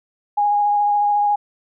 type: tone with vibrato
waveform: sine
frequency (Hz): 824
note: G#5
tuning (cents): -14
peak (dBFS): -14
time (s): 0.37-1.36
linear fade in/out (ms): 10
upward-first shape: sine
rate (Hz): 14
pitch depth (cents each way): 13
effects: none